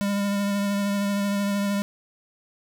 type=tone with vibrato; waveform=square; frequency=201.2 Hz; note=G3; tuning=45 cents sharp; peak=-23 dBFS; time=0.01-1.82 s; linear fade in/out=0 ms; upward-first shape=triangle; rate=13 Hz; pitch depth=20 cents each way; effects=none